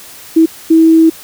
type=tone bursts at uneven times; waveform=sine; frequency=324 Hz; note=E4; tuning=30 cents flat; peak=-3 dBFS; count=2; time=0.36-0.46 / 0.7-1.1 s; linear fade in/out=10 ms; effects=white hiss -34 dBFS RMS until 1.23 s